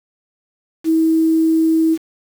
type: tone with quantisation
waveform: sine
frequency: 322.4 Hz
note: E4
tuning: 38 cents flat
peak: -11 dBFS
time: 0.84-1.98 s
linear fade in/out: 50 ms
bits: 6
effects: none